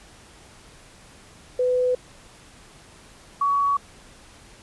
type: tone pair in turn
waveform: sine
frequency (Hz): 501 / 1126.7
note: B4 / C#6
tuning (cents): +25 / +28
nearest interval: octave + major second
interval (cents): 1403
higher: second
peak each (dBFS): -18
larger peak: neither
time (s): 1.59-1.95 / 3.41-3.77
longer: neither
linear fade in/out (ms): 5
effects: pink hiss -49 dBFS RMS until 4.62 s + resampled to 24000 Hz